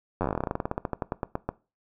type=slowing click train; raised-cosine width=1 ms; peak=-13 dBFS; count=27; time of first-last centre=0.21-1.49 s; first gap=10 ms; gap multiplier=1.11; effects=noise-tail reverb RT60 0.3 s tail -20 dB re dry